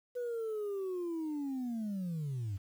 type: linear sweep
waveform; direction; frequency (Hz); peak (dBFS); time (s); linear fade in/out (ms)
sine; down; 496.1 to 91.8; -32; 0.15-2.58; 20
effects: tanh soft clip ceiling -33 dBFS + 10-bit

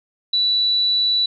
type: tone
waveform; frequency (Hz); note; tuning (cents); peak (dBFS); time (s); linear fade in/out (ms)
sine; 3951; B7; 0; -15; 0.33-1.26; 5
effects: none

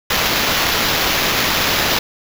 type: noise with sample-and-hold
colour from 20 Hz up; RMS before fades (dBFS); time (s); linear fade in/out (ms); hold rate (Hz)
blue; -17; 0.1-1.99; 5; 8820
effects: none

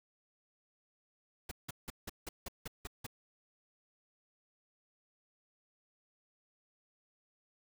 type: noise bursts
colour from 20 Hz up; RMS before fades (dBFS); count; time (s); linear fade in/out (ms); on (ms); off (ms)
pink; -42; 9; 1.49-3.066; 5; 24; 170
effects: none

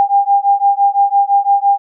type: beating tone pair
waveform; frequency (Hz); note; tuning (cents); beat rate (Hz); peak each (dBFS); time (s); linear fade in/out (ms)
sine; 798 / 803.9; G5 / G5; +31 / +43; 5.9; -12; 0-1.78; 0
effects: none

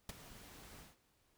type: noise with ADSR envelope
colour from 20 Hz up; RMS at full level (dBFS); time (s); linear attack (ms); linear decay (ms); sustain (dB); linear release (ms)
pink; -41; 0.09-0.97; 3; 16; -15; 160
effects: pink hiss -75 dBFS RMS until 1.37 s

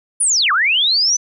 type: linear two-way sweep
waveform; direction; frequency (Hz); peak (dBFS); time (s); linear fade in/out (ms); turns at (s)
sine; down then up; 10040 to 1100 to 6100; -12; 0.2-1.17; 10; 0.52
effects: none

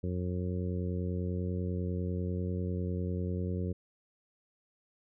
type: harmonic tone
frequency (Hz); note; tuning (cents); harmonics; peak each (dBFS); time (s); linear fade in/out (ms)
90.1; F#2; -45; 1 / 2 / 3 / 4 / 5 / 6; -33 / -36 / -43 / -42 / -42 / -48; 0.03-3.73; 10
effects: none

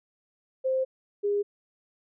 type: tone pair in turn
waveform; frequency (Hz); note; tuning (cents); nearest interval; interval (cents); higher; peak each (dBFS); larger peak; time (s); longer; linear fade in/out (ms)
sine; 523.3 / 408.1; C5 / G#4; 0 / -30; major third; 430; first; -23; neither; 0.64-0.85 / 1.23-1.43; first; 20
effects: none

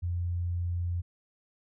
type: tone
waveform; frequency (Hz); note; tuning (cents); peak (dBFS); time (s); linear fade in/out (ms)
sine; 87.31; F2; 0; -28; 0.02-1.02; 20
effects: none

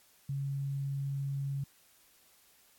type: tone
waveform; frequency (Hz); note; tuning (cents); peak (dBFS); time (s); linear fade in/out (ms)
sine; 138.59; C#3; 0; -32; 0.29-1.64; 5
effects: white hiss -64 dBFS RMS until 2.78 s + AAC 64 kbps

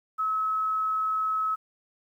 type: tone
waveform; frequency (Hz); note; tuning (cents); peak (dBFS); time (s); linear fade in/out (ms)
sine; 1289; E6; -39; -24; 0.18-1.56; 20
effects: 10-bit

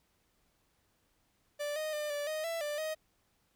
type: tone with pitch steps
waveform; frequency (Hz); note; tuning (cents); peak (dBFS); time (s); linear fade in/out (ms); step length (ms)
45% pulse; 586 / 620 / 599 / 582 / 622 / 665 / 591 / 627; D5 / D#5 / D5 / D5 / D#5 / E5 / D5 / D#5; -4 / -6 / +34 / -16 / -1 / +15 / +11 / +13; -34; 1.59-2.95; 20; 170
effects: pink hiss -74 dBFS RMS until 3.55 s

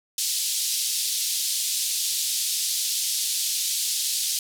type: band-pass noise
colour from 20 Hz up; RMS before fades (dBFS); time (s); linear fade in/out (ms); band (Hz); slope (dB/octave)
pink; -26; 0.18-4.39; 2; 3700 to 13000; 24
effects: none

